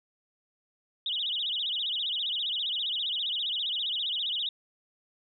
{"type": "tone with vibrato", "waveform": "sine", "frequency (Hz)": 3327, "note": "G#7", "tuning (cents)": 2, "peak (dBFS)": -28, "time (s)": [1.06, 4.49], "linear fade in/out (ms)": 2, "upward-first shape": "sine", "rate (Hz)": 15, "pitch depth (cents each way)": 240, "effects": []}